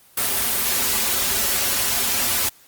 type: noise with comb filter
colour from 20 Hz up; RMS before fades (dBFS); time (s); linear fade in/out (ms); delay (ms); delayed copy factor
white; -21; 0.17-2.49; 5; 6.4; -0.95
effects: white hiss -52 dBFS RMS until 2.67 s + Opus 24 kbps